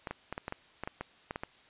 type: clicks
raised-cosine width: 0.5 ms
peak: -21 dBFS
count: 12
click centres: 0.072 / 0.11 / 0.326 / 0.379 / 0.481 / 0.524 / 0.836 / 0.875 / 1.01 / 1.309 / 1.359 / 1.435 s
effects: white hiss -60 dBFS RMS until 1.69 s + resampled to 8000 Hz